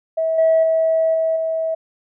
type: tone with level steps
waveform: sine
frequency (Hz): 647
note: E5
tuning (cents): -32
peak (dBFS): -16 / -10 / -13 / -15 / -18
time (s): 0.17-1.75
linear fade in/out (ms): 10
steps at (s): 0.38 / 0.63 / 1.14 / 1.36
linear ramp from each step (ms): 5
effects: tanh soft clip ceiling -8 dBFS